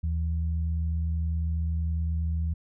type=tone pair together; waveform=sine; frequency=78.51 / 166.2 Hz; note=D#2 / E3; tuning=+16 / +15 cents; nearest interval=octave + minor second; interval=1299 cents; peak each=-25 / -36 dBFS; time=0.03-2.54 s; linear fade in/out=10 ms; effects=none